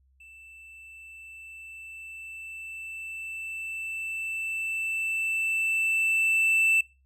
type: tone with level ramp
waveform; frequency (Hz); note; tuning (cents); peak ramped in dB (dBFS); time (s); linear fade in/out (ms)
triangle; 2656; E7; +12; -46 to -17; 0.2-6.81; 5
effects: noise-tail reverb RT60 0.3 s tail -23 dB re dry + added 66 Hz sine -61 dBFS peak until 7.05 s